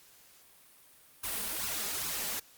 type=noise with flanger; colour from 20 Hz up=white; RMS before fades=-35 dBFS; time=1.23-2.4 s; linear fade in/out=10 ms; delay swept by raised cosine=0.75 to 4.95 ms; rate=2.4 Hz; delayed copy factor=+0.75; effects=white hiss -59 dBFS RMS until 2.57 s + Opus 48 kbps